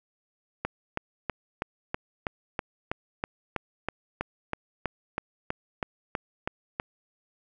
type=click train; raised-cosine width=0.5 ms; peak=-13 dBFS; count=20; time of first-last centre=0.65-6.799 s; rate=3.09 Hz; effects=none